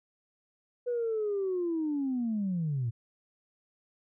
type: linear sweep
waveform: sine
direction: down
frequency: 493.9 to 110 Hz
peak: -27 dBFS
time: 0.86-2.91 s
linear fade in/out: 20 ms
effects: tanh soft clip ceiling -24 dBFS